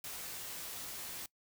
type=noise with comb filter; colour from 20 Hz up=white; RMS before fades=-44 dBFS; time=0.04-1.26 s; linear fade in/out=2 ms; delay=15 ms; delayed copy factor=-0.5; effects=noise-tail reverb RT60 0.1 s tail -22 dB re dry